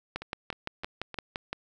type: two click trains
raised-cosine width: 0.3 ms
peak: -23 / -16 dBFS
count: 4 / 9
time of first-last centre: 0.22-1.143 / 0.16-1.53 s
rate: 3.25 / 5.84 Hz
effects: none